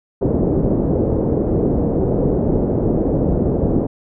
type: low-pass noise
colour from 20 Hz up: white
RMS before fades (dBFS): -17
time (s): 0.21-3.87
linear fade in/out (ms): 10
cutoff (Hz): 470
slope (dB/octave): 24
effects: none